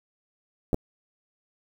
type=clicks; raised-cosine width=2 ms; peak=-11 dBFS; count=2; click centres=0.731 / 0.744 s; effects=7-bit